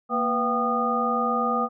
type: tone cluster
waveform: sine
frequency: 232.4 / 493.6 / 688 / 776 / 1225 Hz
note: A#3 / B4 / F5 / G5 / D#6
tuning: -5 / -1 / -26 / -18 / -27 cents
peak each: -28 / -29 / -32 / -29 / -24 dBFS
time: 0.09-1.69 s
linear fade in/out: 50 ms
effects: none